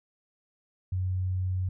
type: tone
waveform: sine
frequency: 92.5 Hz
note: F#2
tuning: in tune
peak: -26 dBFS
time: 0.92-1.69 s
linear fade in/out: 5 ms
effects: none